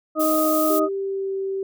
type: harmonic tone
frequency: 311.9 Hz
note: D#4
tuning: 4 cents sharp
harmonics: 1 / 2 / 4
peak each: -21 / -21 / -24 dBFS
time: 0.15-0.89 s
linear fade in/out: 50 ms
type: noise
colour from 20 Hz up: violet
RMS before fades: -27 dBFS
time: 0.19-0.8 s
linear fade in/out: 20 ms
type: tone with pitch glide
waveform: sine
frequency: 392 to 387.5 Hz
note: G4 to G4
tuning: 0 to -20 cents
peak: -23 dBFS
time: 0.7-1.63 s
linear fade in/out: 2 ms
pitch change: -20 cents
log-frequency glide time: 0.95-1.33 s
effects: none